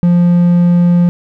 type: tone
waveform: triangle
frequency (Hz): 174.61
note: F3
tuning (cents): 0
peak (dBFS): -4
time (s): 0.03-1.09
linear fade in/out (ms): 0
effects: none